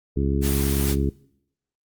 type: harmonic tone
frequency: 69 Hz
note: C#2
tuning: 7 cents flat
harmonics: 1 / 2 / 3 / 4 / 5 / 6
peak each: -23 / -26 / -28 / -29 / -30 / -31 dBFS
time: 0.16-1.1 s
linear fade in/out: 10 ms
type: noise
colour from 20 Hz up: white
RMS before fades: -29 dBFS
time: 0.41-0.96 s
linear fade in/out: 50 ms
effects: noise-tail reverb RT60 0.7 s tail -21 dB re dry + Opus 32 kbps